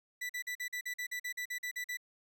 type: tone bursts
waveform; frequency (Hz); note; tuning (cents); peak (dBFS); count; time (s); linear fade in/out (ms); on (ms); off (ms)
40% pulse; 1975.5; B6; 0; -35; 14; 0.21-1.972; 10; 85; 44
effects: none